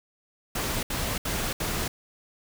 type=noise bursts; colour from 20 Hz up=pink; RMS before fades=-29 dBFS; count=4; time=0.55-1.88 s; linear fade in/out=5 ms; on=280 ms; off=70 ms; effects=none